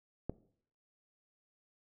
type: click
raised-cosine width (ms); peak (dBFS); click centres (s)
2; -22; 0.296
effects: noise-tail reverb RT60 0.6 s tail -19 dB re dry